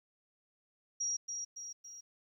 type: tone with echo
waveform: sine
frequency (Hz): 5690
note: F8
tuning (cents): +31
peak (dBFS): -32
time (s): 1-1.17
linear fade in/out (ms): 10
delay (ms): 280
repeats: 3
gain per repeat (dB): -5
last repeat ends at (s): 2.01
effects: 12-bit